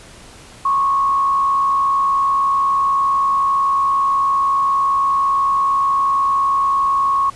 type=tone with frequency modulation; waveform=sine; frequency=1100 Hz; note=C#6; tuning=14 cents flat; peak=-13 dBFS; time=0.65-7.3 s; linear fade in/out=5 ms; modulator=68.8 Hz; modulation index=0.43; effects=pink hiss -41 dBFS RMS until 7.35 s + resampled to 24000 Hz